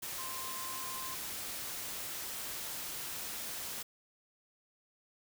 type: tone in noise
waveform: sine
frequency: 1046.5 Hz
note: C6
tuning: in tune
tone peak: -44 dBFS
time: 0.18-1.15 s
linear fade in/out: 10 ms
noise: white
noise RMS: -41 dBFS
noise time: 0.02-3.83 s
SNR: -6 dB
effects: none